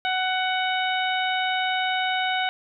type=harmonic tone; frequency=745 Hz; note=F#5; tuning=12 cents sharp; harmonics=1 / 2 / 3 / 4 / 5; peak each=-25 / -28 / -30 / -31 / -32 dBFS; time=0.05-2.49 s; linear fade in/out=0 ms; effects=none